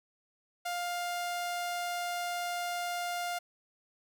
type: tone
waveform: sawtooth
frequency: 703 Hz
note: F5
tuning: 11 cents sharp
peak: -29 dBFS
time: 0.65-3.39 s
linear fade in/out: 10 ms
effects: none